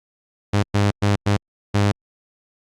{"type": "tone bursts at uneven times", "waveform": "sawtooth", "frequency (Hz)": 101.8, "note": "G#2", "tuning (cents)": -34, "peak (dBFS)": -11, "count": 5, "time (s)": [[0.53, 0.63], [0.74, 0.91], [1.02, 1.16], [1.26, 1.37], [1.74, 1.92]], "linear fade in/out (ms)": 10, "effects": ["low-pass 7000 Hz 12 dB/octave", "Opus 48 kbps"]}